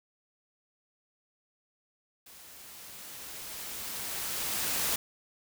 white noise with level ramp, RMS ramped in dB -52 to -29 dBFS, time 2.26-4.96 s, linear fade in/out 5 ms, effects none

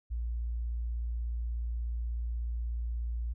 sine tone, 58.27 Hz, A#1, in tune, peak -31 dBFS, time 0.1-3.34 s, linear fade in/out 20 ms, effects none

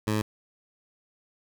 15% pulse tone, 107.3 Hz, A2, 43 cents flat, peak -18 dBFS, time 0.07-0.22 s, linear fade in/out 5 ms, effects none

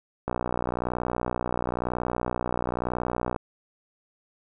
click train, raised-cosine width 1 ms, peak -13 dBFS, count 189, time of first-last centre 0.28-3.362 s, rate 61 Hz, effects none

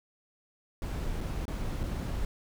brown noise with dropouts, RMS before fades -33 dBFS, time 0.82-2.25 s, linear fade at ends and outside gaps 1 ms, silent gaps 1.207-1.211 / 1.454-1.48 / 1.833-1.837 s, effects none

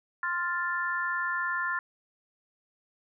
sine chord, F major, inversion second, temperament equal, 1046.5 / 1396.9 / 1760 Hz, C6 / F6 / A6, 0 / 0 / 0 cents, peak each -33 / -32 / -31 dBFS, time 0.23-1.79 s, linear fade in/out 2 ms, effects none

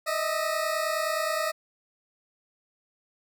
20% pulse tone pair together, 616 / 645.7 Hz, D#5 / E5, -17 / -36 cents, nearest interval minor second, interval 81 cents, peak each -24 dBFS, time 0.06-1.52 s, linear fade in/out 20 ms, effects none

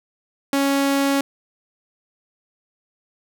sawtooth tone, 277.2 Hz, C#4, in tune, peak -13 dBFS, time 0.53-1.21 s, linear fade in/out 2 ms, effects none

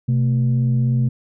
sine tone pair together, 127.9 / 224.3 Hz, C3 / A3, -39 / +34 cents, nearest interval minor seventh, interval 973 cents, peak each -14 / -22 dBFS, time 0.08-1.09 s, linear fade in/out 10 ms, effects tanh soft clip ceiling -10 dBFS

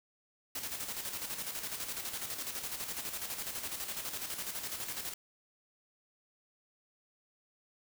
white noise with tremolo, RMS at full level -38 dBFS, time 0.55-5.14 s, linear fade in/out 5 ms, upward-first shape square, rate 12 Hz, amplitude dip 50%, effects none

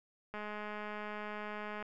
click train, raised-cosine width 0.5 ms, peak -28 dBFS, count 313, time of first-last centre 0.34-1.826 s, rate 210 Hz, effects none

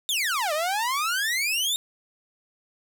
sawtooth exponential two-way sweep, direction down then up, 3729 to 587.3 to 3729 Hz, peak -20 dBFS, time 0.09-1.76 s, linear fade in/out 0 ms, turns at 0.53 s, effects none

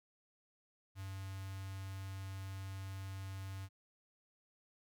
square tone with notch filter, 96.5 Hz, G2, 27 cents flat, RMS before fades -45 dBFS, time 0.95-3.69 s, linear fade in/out 50 ms, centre 410 Hz, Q 0.55, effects none

